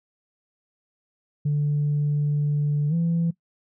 sine tone with pitch glide, 146.83 to 167.69 Hz, D3 to E3, 0 to +30 cents, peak -18 dBFS, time 1.45-3.31 s, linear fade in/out 10 ms, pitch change +230 cents, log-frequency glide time 2.89-2.94 s, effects noise-tail reverb RT60 0.1 s tail -20 dB re dry + tanh soft clip ceiling -17 dBFS

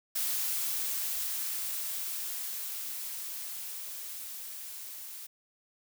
blue noise with level ramp, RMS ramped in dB -31 to -44 dBFS, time 0.15-5.27 s, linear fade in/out 10 ms, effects none

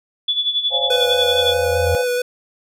sine tone with tremolo, 3442 Hz, A7, 39 cents flat, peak -14 dBFS, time 0.28-1.54 s, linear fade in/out 5 ms, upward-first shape sine, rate 11 Hz, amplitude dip 70%
sine chord, Db major seventh, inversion third, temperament equal with one note detuned, 523.3 / 566 / 698.5 / 830.6 Hz, C5 / Db5 / F5 / Ab5, 0 / +36 / 0 / 0 cents, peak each -24 / -27 / -27 / -28 dBFS, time 0.7-2.05 s, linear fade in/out 50 ms
sine tone with exponential growth, 85.8 Hz, F2, 30 cents flat, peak -17 dBFS, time 0.7-1.95 s, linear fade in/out 0 ms, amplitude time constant 270 ms
square tone with vibrato, 493.9 Hz, B4, in tune, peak -18 dBFS, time 0.9-2.22 s, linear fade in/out 5 ms, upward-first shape square, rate 4.7 Hz, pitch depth 11 cents each way
effects none

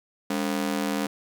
sawtooth ring-modulated tone, 244.5 Hz, B3, 17 cents flat, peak -18 dBFS, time 0.3-1.07 s, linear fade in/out 5 ms, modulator 40.6 Hz, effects none

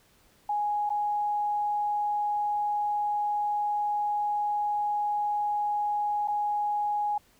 sine tone with dropouts, 830.6 Hz, G#5, in tune, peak -25 dBFS, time 0.49-7.18 s, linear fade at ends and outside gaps 5 ms, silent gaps 0.894-0.902 / 6.276-6.282 s, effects pink hiss -62 dBFS RMS until 7.39 s

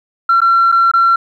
sine tone with dropouts, 1360 Hz, F6, 46 cents flat, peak -6 dBFS, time 0.29-1.16 s, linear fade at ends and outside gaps 5 ms, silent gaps 0.405-0.416 / 0.718-0.723 / 0.915-0.936 s, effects tanh soft clip ceiling -4 dBFS + 8-bit

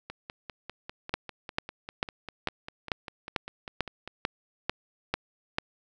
two click trains, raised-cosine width 0.3 ms, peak -10 / -22 dBFS, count 11 / 21, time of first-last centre 1.14-5.584 / 0.1-4.076 s, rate 2.25 / 5.03 Hz, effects none

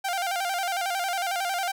sawtooth tone with vibrato, 740 Hz, F#5, in tune, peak -22 dBFS, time 0.04-1.72 s, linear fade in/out 10 ms, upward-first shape square, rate 11 Hz, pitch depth 90 cents each way, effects none

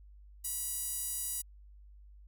sawtooth tone with high-pass filter, 972 Hz, B5, 28 cents flat, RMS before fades -37 dBFS, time 0.44-1.42 s, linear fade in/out 10 ms, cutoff 9600 Hz, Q 1.6, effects added 50 Hz sine -52 dBFS peak until 2.27 s

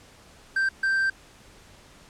triangle tone bursts at uneven times, 1568 Hz, G6, in tune, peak -19 dBFS, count 2, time 0.56-0.69 / 0.83-1.1 s, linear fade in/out 5 ms, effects pink hiss -52 dBFS RMS until 2.09 s + low-pass 9000 Hz 12 dB/octave

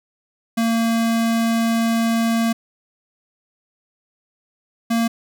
square tone pair in turn, 228.6 / 230.1 Hz, A#3 / A#3, -34 / -22 cents, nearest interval unison, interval 12 cents, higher second, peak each -17 dBFS, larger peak neither, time 0.57-2.53 / 4.9-5.08 s, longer first, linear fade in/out 10 ms, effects none

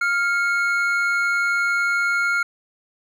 triangle tone pair together, 1399 / 2192 Hz, F6 / C#7, +3 / -20 cents, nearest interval minor sixth, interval 777 cents, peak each -17 / -23 dBFS, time 0.01-2.43 s, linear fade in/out 5 ms, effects none

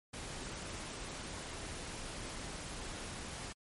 pink noise, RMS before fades -44 dBFS, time 0.13-3.53 s, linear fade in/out 10 ms, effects MP3 48 kbps

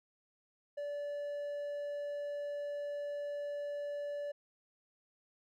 triangle tone, 579 Hz, D5, 25 cents flat, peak -35 dBFS, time 0.77-4.32 s, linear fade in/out 10 ms, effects none

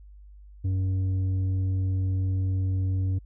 triangle tone with tanh clipping, 94.3 Hz, F#2, 33 cents sharp, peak -24 dBFS, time 0.64-3.19 s, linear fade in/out 10 ms, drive 10 dB, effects added 50 Hz sine -45 dBFS peak until 3.25 s

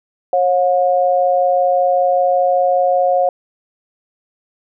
sine tone pair together, 544 / 718.8 Hz, C#5 / F5, -33 / +50 cents, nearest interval perfect fourth, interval 483 cents, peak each -14 dBFS, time 0.33-3.29 s, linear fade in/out 2 ms, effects none

